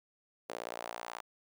sawtooth tone with high-pass filter sweep, 58.27 Hz, A#1, in tune, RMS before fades -43 dBFS, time 0.49-1.21 s, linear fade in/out 5 ms, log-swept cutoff 500 to 910 Hz, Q 2, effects none

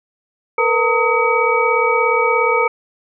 sine tone cluster, 455.1 / 492.1 / 913 / 1262 / 2272 Hz, A#4 / B4 / A#5 / D#6 / C#7, -42 / -6 / -36 / +24 / +42 cents, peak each -19 dBFS, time 0.58-2.68 s, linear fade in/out 5 ms, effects none

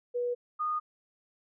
sine tone pair in turn, 486.6 / 1229.6 Hz, B4 / D#6, -26 / -21 cents, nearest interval octave + major third, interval 1605 cents, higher second, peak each -28 dBFS, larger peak neither, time 0.14-0.35 / 0.59-0.8 s, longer neither, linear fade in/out 20 ms, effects none

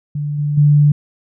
sine tone with level steps, 146.83 Hz, D3, in tune, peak -18 / -15 / -7 dBFS, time 0.15-0.92 s, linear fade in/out 5 ms, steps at 0.38 / 0.57 s, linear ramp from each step 10 ms, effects none

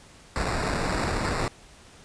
pink noise with sample-and-hold, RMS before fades -27 dBFS, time 0.36-1.48 s, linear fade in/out 0 ms, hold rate 3150 Hz, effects pink hiss -51 dBFS RMS until 2.04 s + resampled to 22050 Hz

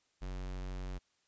square tone, 46.25 Hz, F#1, in tune, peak -39 dBFS, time 0.21-0.99 s, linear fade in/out 20 ms, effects white hiss -75 dBFS RMS until 1.27 s + resampled to 16000 Hz

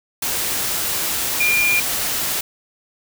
sine tone in noise, 2404 Hz, D7, 40 cents sharp, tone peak -15 dBFS, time 1.4-1.8 s, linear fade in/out 5 ms, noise white, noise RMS -22 dBFS, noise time 0.22-2.41 s, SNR +4 dB, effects none

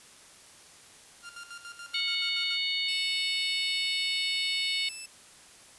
sawtooth tone with tremolo, 1396.9 Hz, F6, in tune, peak -37 dBFS, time 1.22-2.58 s, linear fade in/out 50 ms, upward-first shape square, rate 7 Hz, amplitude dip 70%
harmonic tone, 736 Hz, F#5, 9 cents flat, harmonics 3 / 4 / 5 / 6, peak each -33 / -33 / -33 / -33 dBFS, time 1.94-4.89 s, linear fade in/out 5 ms
10% pulse tone, 2637 Hz, E7, in tune, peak -30 dBFS, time 2.88-5.06 s, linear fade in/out 5 ms
effects white hiss -53 dBFS RMS until 5.78 s + resampled to 24000 Hz

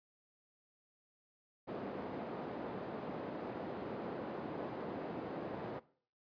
white band-pass noise, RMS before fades -43 dBFS, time 1.67-5.8 s, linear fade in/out 20 ms, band 170 to 550 Hz, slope 12 dB/octave, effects noise-tail reverb RT60 0.5 s tail -19 dB re dry + resampled to 11025 Hz

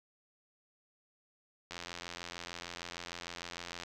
click train, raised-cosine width 0.2 ms, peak -24 dBFS, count 185, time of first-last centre 1.71-3.835 s, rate 86.6 Hz, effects none

